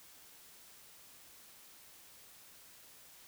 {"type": "silence", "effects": ["white hiss -58 dBFS RMS until 3.27 s"]}